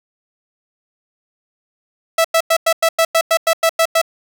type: tone bursts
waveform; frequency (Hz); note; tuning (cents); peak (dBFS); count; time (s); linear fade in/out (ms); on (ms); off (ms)
sawtooth; 657; E5; -6; -7; 12; 2.18-4.016; 5; 65; 96
effects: none